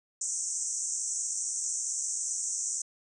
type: band-pass noise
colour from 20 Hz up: pink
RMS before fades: -33 dBFS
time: 0.21-2.82 s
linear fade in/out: 5 ms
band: 5900 to 8500 Hz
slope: 96 dB/octave
effects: none